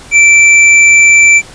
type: tone with hard clipping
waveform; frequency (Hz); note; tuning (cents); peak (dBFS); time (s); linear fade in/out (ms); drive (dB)
sine; 2335; D7; -11; -3; 0.11-1.42; 50; 17
effects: pink hiss -33 dBFS RMS until 1.54 s + resampled to 22050 Hz